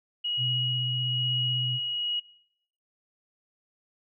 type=tone with tremolo; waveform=sine; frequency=2900 Hz; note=F#7; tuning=35 cents flat; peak=-26 dBFS; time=0.24-2.2 s; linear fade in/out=10 ms; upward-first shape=sine; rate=1.1 Hz; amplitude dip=30%
type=tone with vibrato; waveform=sine; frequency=125.8 Hz; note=B2; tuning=32 cents sharp; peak=-29 dBFS; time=0.37-1.8 s; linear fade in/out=50 ms; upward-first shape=sine; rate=16 Hz; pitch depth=28 cents each way
effects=noise-tail reverb RT60 0.8 s tail -23 dB re dry